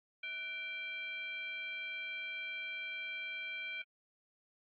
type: tone with frequency modulation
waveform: sine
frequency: 2349 Hz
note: D7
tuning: in tune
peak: -39 dBFS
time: 0.23-3.82 s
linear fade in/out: 5 ms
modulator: 853 Hz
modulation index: 0.75
effects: AAC 32 kbps